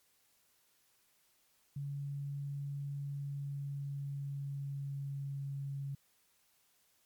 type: tone with pitch glide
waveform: sine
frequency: 141.4 to 138.97 Hz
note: C#3 to C#3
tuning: +35 to +5 cents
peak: -37 dBFS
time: 1.76-5.95 s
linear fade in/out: 5 ms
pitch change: -30 cents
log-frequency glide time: 3.04-5.54 s
effects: white hiss -72 dBFS RMS until 7.05 s + MP3 96 kbps